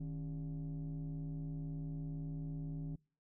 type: tone with frequency modulation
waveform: sine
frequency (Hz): 153.9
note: D#3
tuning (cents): -19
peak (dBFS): -37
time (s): 0-2.96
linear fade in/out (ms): 10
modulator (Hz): 122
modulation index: 0.72
effects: noise-tail reverb RT60 0.4 s tail -26 dB re dry + tanh soft clip ceiling -37 dBFS